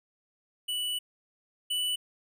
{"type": "tone pair in turn", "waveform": "square", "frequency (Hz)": [2960, 2971], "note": ["F#7", "F#7"], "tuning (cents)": [0, 6], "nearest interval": "unison", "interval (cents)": 6, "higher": "second", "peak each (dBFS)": [-30, -28], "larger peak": "second", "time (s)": [[0.68, 0.99], [1.7, 1.96]], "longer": "first", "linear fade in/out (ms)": 10, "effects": []}